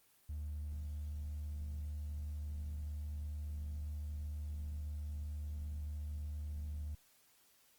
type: tone with hard clipping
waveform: triangle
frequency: 74.5 Hz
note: D2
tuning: 25 cents sharp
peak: -39 dBFS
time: 0.29-6.95 s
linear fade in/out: 5 ms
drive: 2 dB
effects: white hiss -69 dBFS RMS until 7.78 s + Opus 24 kbps